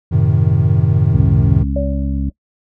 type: chord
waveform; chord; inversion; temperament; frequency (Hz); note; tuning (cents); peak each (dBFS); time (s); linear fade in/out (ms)
triangle; F# diminished seventh; none; equal with one note detuned; 92.5 / 108.86 / 130.81 / 155.56; F#2 / A2 / C3 / Eb3; 0 / -18 / 0 / 0; -14; 0.11-1.64; 20
type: harmonic tone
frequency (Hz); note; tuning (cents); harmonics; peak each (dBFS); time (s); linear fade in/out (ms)
68.4; C#2; -23; 1 / 2 / 3 / 4; -18 / -24 / -24 / -24; 1.13-2.3; 10
type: tone with exponential decay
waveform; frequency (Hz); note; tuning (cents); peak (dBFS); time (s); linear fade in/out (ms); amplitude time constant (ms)
sine; 571; D5; -49; -16; 1.76-2.32; 5; 120
effects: noise-tail reverb RT60 0.1 s tail -21 dB re dry